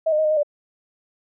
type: tone with pitch steps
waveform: sine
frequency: 642 / 609 / 627 / 612 / 622 / 587 Hz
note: E5 / D#5 / D#5 / D#5 / D#5 / D5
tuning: -46 / -37 / +13 / -29 / -1 / -1 cents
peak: -16 dBFS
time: 0.06-0.432 s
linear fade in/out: 10 ms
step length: 62 ms
effects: none